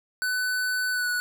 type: tone with pitch glide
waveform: square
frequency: 1500 to 1473.4 Hz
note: F#6 to F#6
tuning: +23 to -8 cents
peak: -25 dBFS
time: 0.22-1.2 s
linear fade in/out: 0 ms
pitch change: -31 cents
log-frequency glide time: 0.92-1.09 s
effects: none